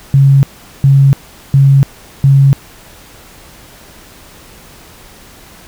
sine tone bursts, 137.5 Hz, C#3, 14 cents flat, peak -3 dBFS, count 4, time 0.14-2.53 s, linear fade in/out 0 ms, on 290 ms, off 410 ms, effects pink hiss -38 dBFS RMS until 5.67 s

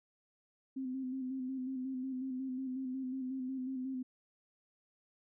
sine tone with vibrato, 260.1 Hz, C4, 10 cents flat, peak -36 dBFS, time 0.76-4.03 s, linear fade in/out 10 ms, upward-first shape square, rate 5.5 Hz, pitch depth 34 cents each way, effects none

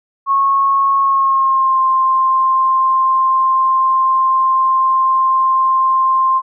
sine tone with pitch glide, 1096 to 1052 Hz, C#6 to C6, -20 to +9 cents, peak -10 dBFS, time 0.26-6.42 s, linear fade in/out 50 ms, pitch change -71 cents, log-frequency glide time 1.01-1.81 s, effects none

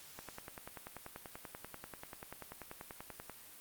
click train, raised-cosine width 0.5 ms, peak -30 dBFS, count 33, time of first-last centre 0.19-3.297 s, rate 10.3 Hz, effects white hiss -55 dBFS RMS until 3.6 s + Opus 48 kbps

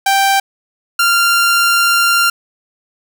sawtooth tone pair in turn, 784 / 1388.2 Hz, G5 / F6, 0 / -11 cents, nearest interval minor seventh, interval 989 cents, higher second, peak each -6 dBFS, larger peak neither, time 0.06-0.4 / 0.99-2.3 s, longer second, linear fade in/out 5 ms, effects none

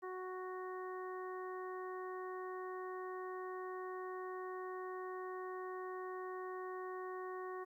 harmonic tone, 370 Hz, F#4, in tune, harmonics 1 / 2 / 3 / 4 / 5, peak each -44 / -52 / -48 / -59 / -55 dBFS, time 0.02-7.65 s, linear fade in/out 20 ms, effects 13-bit

